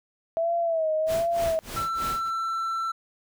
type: tone with vibrato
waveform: sine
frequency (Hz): 653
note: E5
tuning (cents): -17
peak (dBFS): -22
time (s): 0.37-1.59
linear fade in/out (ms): 0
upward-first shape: sine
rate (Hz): 1.3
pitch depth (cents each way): 79
type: noise with tremolo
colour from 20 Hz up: pink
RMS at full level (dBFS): -34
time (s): 1.06-2.31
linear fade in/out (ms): 50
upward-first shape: sine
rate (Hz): 3.2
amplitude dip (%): 95
type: tone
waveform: triangle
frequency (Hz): 1339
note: E6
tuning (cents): +27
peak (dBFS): -24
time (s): 1.76-2.92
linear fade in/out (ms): 10
effects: none